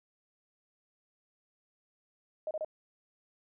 sine tone bursts, 622.3 Hz, D#5, in tune, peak -32 dBFS, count 3, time 2.47-2.647 s, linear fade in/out 2 ms, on 39 ms, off 30 ms, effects none

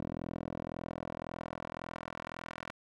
10% pulse tone with band-pass filter sweep, 41.86 Hz, E1, 27 cents sharp, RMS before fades -42 dBFS, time 0-2.72 s, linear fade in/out 0 ms, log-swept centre 340 to 1600 Hz, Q 0.94, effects none

